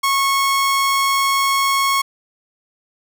sawtooth tone, 1097 Hz, C#6, 18 cents flat, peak -11 dBFS, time 0.03-2.02 s, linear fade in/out 10 ms, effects none

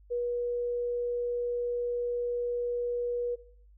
sine tone, 482.9 Hz, B4, 39 cents flat, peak -28 dBFS, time 0.1-3.36 s, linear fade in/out 20 ms, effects noise-tail reverb RT60 0.5 s tail -17 dB re dry + added 50 Hz sine -54 dBFS peak until 3.77 s

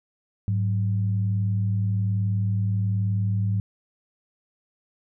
sine tone pair together, 103.83 / 185 Hz, G#2 / F#3, 0 / 0 cents, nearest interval minor seventh, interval 1000 cents, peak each -21 / -31 dBFS, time 0.48-3.6 s, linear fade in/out 0 ms, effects none

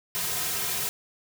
white noise with comb filter, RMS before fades -29 dBFS, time 0.15-0.89 s, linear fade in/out 0 ms, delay 3.5 ms, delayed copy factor -1, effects none

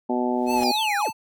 harmonic tone, 123.7 Hz, B2, 3 cents sharp, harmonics 2 / 3 / 4 / 5 / 6 / 7, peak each -24 / -27 / -34 / -30 / -31 / -29 dBFS, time 0.09-0.72 s, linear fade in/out 10 ms
pink noise with exponential growth, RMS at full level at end -34 dBFS, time 0.29-0.64 s, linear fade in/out 0 ms, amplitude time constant 74 ms
square tone with vibrato, 844 Hz, G#5, 28 cents sharp, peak -24 dBFS, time 0.46-1.13 s, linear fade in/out 50 ms, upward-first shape triangle, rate 3.5 Hz, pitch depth 90 cents each way
triangle linear sweep, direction down, 5390 to 40.43 Hz, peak -23 dBFS, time 0.62-1.11 s, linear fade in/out 50 ms
effects none

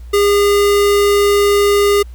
square tone, 406.6 Hz, G#4, 37 cents flat, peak -10 dBFS, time 0.13-2.03 s, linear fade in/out 10 ms, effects added 60 Hz sine -29 dBFS peak until 2.14 s + pink hiss -52 dBFS RMS until 2.14 s

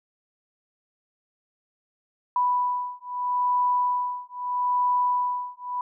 sine beating tone pair, 987.8 / 988.58 Hz, B5 / B5, 0 / +1 cents, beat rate 0.78 Hz, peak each -25 dBFS, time 2.36-5.81 s, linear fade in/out 2 ms, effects none

